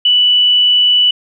sine tone, 2965 Hz, F#7, 3 cents sharp, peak -7 dBFS, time 0.05-1.11 s, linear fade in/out 5 ms, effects none

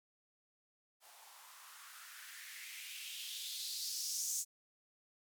violet noise with band-pass filter sweep, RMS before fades -45 dBFS, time 1-4.45 s, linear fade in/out 50 ms, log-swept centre 710 to 6900 Hz, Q 3.4, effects none

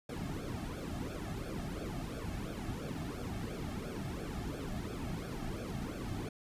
brown noise with flanger, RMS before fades -40 dBFS, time 0.09-6.29 s, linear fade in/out 5 ms, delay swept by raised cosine 1 to 2.1 ms, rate 2.9 Hz, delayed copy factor -0.85, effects resampled to 32000 Hz

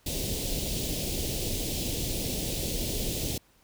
pink band-stop noise, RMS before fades -31 dBFS, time 0.06-3.38 s, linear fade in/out 5 ms, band 580 to 2900 Hz, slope 24 dB/octave, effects pink hiss -63 dBFS RMS until 3.63 s

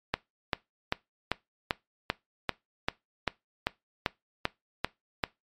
click train, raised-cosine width 0.3 ms, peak -9 dBFS, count 14, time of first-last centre 0.14-5.238 s, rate 2.55 Hz, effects noise-tail reverb RT60 0.2 s tail -21 dB re dry + MP3 64 kbps

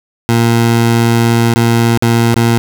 20% pulse tone with dropouts, 116.54 Hz, A#2, in tune, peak -3 dBFS, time 0.29-2.58 s, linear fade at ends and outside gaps 0 ms, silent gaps 1.539-1.56 / 1.975-2.024 / 2.342-2.36 s, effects none

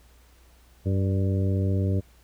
harmonic tone with a mistuned harmonic, 96 Hz, G2, 36 cents flat, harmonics 1 / 2 / 3 / 4 / 5 / 6, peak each -22 / -30 / -33 / -35 / -37 / -39 dBFS, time 0.85-2.01 s, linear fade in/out 20 ms, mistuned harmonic 6, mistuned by +41 cents, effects added 60 Hz sine -54 dBFS peak until 2.23 s + pink hiss -60 dBFS RMS until 2.23 s

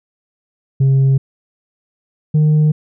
sine tone pair in turn, 135 / 152.81 Hz, C#3 / D#3, -45 / -31 cents, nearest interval major second, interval 214 cents, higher second, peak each -6 dBFS, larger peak neither, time 0.8-1.18 / 2.34-2.72 s, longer neither, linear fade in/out 10 ms, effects tanh soft clip ceiling -8 dBFS

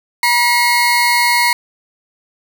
30% pulse tone pair together, 960 / 2160 Hz, B5 / C#7, -49 / -45 cents, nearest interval octave + major second, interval 1404 cents, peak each -11 dBFS, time 0.23-1.53 s, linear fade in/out 2 ms, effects none

